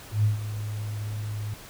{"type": "tone with ADSR envelope", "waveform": "sine", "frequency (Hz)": 105.7, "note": "G#2", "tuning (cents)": 31, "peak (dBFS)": -17, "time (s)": [0.11, 1.54], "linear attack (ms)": 130, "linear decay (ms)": 130, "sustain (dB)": -12, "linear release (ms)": 4, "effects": ["pink hiss -45 dBFS RMS until 1.69 s"]}